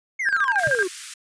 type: exponential sweep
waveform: triangle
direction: down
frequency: 2217 to 349.2 Hz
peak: -21 dBFS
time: 0.19-0.88 s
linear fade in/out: 10 ms
type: tone with tremolo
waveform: sine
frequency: 1600 Hz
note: G6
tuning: 35 cents sharp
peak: -17 dBFS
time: 0.25-0.85 s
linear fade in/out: 20 ms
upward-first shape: square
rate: 13 Hz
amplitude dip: 80%
type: high-pass noise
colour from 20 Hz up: white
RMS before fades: -35 dBFS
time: 0.58-1.14 s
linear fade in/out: 5 ms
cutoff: 1300 Hz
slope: 48 dB/octave
type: tone with exponential decay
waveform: sine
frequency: 130.81 Hz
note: C3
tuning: in tune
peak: -23 dBFS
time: 0.67-0.75 s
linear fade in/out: 2 ms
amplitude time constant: 17 ms
effects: resampled to 22050 Hz